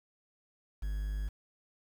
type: tone with quantisation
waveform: triangle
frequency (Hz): 50.9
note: G#1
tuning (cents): -34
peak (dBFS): -30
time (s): 0.82-1.29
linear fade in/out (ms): 10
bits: 9
effects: none